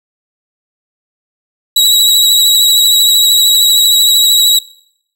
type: tone with vibrato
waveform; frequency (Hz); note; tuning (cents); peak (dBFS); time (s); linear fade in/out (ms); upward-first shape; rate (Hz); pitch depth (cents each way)
sawtooth; 3881; B7; -31; -3; 1.76-4.59; 5; triangle; 13; 36
effects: noise-tail reverb RT60 0.7 s tail -22 dB re dry